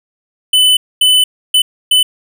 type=tone bursts at uneven times; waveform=square; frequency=3009 Hz; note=F#7; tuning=28 cents sharp; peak=-7 dBFS; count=4; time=0.53-0.77 / 1.01-1.24 / 1.54-1.62 / 1.91-2.03 s; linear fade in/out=5 ms; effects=none